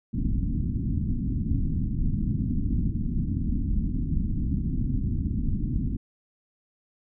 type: low-pass noise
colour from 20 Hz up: pink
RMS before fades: -26 dBFS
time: 0.13-5.97 s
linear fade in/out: 10 ms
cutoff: 280 Hz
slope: 48 dB/octave
effects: none